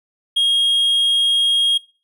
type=tone; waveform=triangle; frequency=3260 Hz; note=G#7; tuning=33 cents flat; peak=-12 dBFS; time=0.36-1.78 s; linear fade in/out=10 ms; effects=noise-tail reverb RT60 0.4 s tail -24 dB re dry